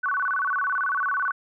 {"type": "tone with vibrato", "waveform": "sine", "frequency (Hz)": 1297, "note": "E6", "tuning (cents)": -28, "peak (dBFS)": -22, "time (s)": [0.03, 1.32], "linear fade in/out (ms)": 10, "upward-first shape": "square", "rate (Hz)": 18, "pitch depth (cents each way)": 250, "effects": []}